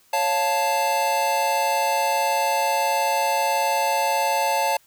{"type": "chord", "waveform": "square", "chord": "Db augmented", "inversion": "none", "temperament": "equal", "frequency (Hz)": [554.4, 698.5, 880], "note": ["Db5", "F5", "A5"], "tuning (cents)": [0, 0, 0], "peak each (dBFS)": [-27, -27, -22], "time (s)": [0.13, 4.77], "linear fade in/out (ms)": 5, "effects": ["white hiss -58 dBFS RMS until 4.86 s"]}